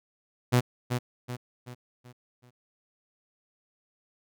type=tone with echo; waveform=sawtooth; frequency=123.47 Hz; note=B2; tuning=in tune; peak=-15 dBFS; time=0.52-0.61 s; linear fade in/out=20 ms; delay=380 ms; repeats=5; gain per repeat=-7 dB; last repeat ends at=2.51 s; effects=none